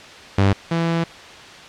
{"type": "tone pair in turn", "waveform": "sawtooth", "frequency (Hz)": [98.3, 166.71], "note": ["G2", "E3"], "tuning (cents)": [5, 20], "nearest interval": "major sixth", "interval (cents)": 915, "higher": "second", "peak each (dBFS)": [-9, -14], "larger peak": "first", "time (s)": [[0.38, 0.53], [0.71, 1.04]], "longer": "second", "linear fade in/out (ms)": 5, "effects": ["white hiss -39 dBFS RMS until 1.68 s", "low-pass 4000 Hz 12 dB/octave"]}